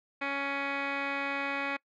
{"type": "tone with low-pass filter", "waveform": "10% pulse", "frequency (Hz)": 278.7, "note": "C#4", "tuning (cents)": 9, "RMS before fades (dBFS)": -33, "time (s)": [0.21, 1.77], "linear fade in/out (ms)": 10, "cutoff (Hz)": 2500, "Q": 9.6, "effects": ["noise-tail reverb RT60 0.1 s tail -24 dB re dry"]}